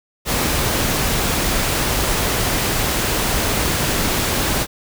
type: noise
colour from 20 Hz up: pink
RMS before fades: -19 dBFS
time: 0.25-4.67 s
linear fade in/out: 50 ms
effects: none